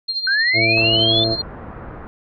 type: tone with tremolo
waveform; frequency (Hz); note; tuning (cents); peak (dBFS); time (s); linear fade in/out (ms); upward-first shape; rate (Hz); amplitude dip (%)
sine; 4198; C8; +5; -18; 0.08-1.42; 10; sine; 13; 65
type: linear sweep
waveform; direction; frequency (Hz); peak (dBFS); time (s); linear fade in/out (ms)
sine; up; 1510 to 3562; -15; 0.27-1.24; 2
type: harmonic tone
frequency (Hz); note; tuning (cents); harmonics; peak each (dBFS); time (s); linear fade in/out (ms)
112; A2; +31; 1 / 2 / 3 / 4 / 5 / 6; -23 / -31 / -23 / -29 / -31 / -23; 0.53-1.37; 50
type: low-pass noise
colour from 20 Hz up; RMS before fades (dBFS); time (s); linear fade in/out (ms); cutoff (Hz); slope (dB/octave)
pink; -34; 0.77-2.07; 0; 1500; 24
effects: none